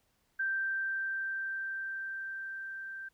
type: tone with level ramp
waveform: sine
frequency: 1568 Hz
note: G6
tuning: in tune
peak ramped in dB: -29 to -40 dBFS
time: 0.39-3.09 s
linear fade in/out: 10 ms
effects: pink hiss -74 dBFS RMS until 3.13 s